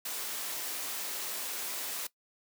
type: high-pass noise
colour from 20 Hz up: white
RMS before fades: -37 dBFS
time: 0.05-2.07 s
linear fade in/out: 5 ms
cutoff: 280 Hz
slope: 12 dB/octave
effects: noise-tail reverb RT60 0.1 s tail -19 dB re dry